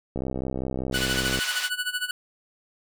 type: click train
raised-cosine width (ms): 2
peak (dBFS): -16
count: 81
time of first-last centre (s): 0.16-1.389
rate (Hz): 65.1
type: band-pass noise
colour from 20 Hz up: white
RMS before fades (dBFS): -31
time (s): 0.92-1.7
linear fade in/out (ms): 50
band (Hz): 1200 to 4800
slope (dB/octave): 12
type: tone with tremolo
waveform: 25% pulse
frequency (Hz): 1480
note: F#6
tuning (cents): 0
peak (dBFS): -20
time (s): 0.94-2.11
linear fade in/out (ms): 2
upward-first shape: sine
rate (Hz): 13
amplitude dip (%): 85
effects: none

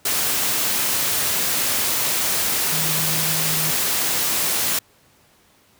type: tone in noise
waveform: sine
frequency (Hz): 157.4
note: D#3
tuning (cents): +20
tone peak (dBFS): -28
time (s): 2.72-3.71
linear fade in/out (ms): 5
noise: white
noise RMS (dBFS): -21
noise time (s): 0.05-4.79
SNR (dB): -10
effects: pink hiss -56 dBFS RMS until 5.79 s + high-pass 80 Hz 12 dB/octave

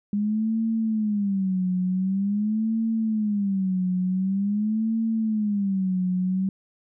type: tone with vibrato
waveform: sine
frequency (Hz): 202.7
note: G#3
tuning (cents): -42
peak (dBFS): -21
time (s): 0.13-6.49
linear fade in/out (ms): 2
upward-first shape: sine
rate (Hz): 0.46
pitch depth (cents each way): 180
effects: none

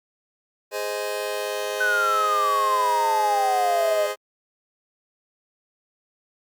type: chord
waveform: sawtooth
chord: Ab major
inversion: none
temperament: just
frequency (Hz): 415.3 / 519.1 / 623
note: Ab4 / C5 / Eb5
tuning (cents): 0 / -14 / +2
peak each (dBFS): -26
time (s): 0.71-4.16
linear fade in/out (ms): 50
type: exponential sweep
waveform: sine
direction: down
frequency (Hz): 1518 to 606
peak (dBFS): -19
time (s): 1.8-4.07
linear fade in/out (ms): 10
effects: Opus 48 kbps

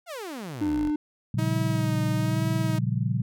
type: exponential sweep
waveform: sawtooth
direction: down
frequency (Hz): 740 to 36.71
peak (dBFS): -30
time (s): 0.06-0.92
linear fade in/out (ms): 50
type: tone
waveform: triangle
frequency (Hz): 300.5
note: D4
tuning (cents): +40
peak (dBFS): -21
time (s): 0.61-0.96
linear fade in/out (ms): 5
type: chord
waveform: sine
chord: G half-diminished seventh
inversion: first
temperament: equal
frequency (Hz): 116.54 / 138.59 / 174.61 / 196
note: Bb2 / Db3 / F3 / G3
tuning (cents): 0 / 0 / 0 / 0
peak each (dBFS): -26 / -28 / -31 / -32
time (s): 1.34-3.22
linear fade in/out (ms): 5
type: tone with vibrato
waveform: sawtooth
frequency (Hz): 315.5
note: D#4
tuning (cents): +24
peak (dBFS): -26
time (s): 1.38-2.79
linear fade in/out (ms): 10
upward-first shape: sine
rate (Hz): 1.1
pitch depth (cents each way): 39
effects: none

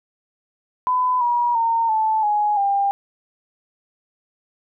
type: tone with pitch steps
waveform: sine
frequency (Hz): 1005 / 959.6 / 916.3 / 874.9 / 835.4 / 797.7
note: B5 / A#5 / A#5 / A5 / G#5 / G5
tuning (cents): +30 / +50 / -30 / -10 / +10 / +30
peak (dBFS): -16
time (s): 0.87-2.91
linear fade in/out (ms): 0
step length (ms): 340
effects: none

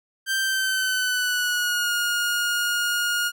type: tone with pitch glide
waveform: sawtooth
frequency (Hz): 1568 to 1429.6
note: G6 to F6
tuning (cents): 0 to +40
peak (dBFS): -18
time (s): 0.26-3.32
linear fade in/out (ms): 50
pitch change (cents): -160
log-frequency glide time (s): 0.39-1.91
effects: none

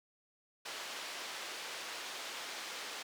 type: band-pass noise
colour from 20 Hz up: white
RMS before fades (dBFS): -44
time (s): 0.65-3.03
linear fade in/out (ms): 10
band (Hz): 390 to 4400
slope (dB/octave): 12
effects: none

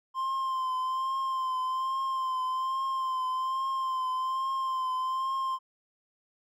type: tone with vibrato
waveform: triangle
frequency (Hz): 1046.5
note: C6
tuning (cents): 0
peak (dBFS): -26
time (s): 0.14-5.59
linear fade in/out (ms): 50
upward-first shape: triangle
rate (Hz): 1.2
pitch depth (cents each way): 38
effects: none

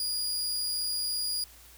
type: tone with amplitude modulation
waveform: sawtooth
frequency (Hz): 4867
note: D#8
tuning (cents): -39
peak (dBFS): -25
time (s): 0-1.44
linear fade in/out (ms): 2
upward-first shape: sine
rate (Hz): 103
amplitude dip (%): 25
effects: added 60 Hz sine -56 dBFS peak until 1.77 s + white hiss -54 dBFS RMS until 1.77 s

